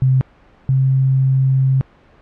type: tone pair in turn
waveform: sine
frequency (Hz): 130.81 / 132.94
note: C3 / C3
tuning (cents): 0 / +28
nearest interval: unison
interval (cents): 28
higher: second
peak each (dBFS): -10 / -11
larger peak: first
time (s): 0.02-0.21 / 0.69-1.81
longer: second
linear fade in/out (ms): 0
effects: pink hiss -49 dBFS RMS until 2.21 s + low-pass 2000 Hz 12 dB/octave